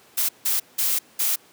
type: noise bursts at uneven times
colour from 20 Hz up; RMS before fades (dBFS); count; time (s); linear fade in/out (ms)
blue; -22; 4; 0.17-0.29 / 0.45-0.6 / 0.78-0.99 / 1.19-1.36; 10
effects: pink hiss -53 dBFS RMS until 1.52 s + high-pass 200 Hz 12 dB/octave